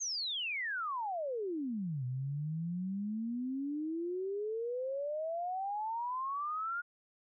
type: exponential two-way sweep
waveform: sine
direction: down then up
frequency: 6590 to 123.47 to 1436 Hz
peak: -34 dBFS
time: 0-6.82 s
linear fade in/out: 20 ms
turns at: 2.05 s
effects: none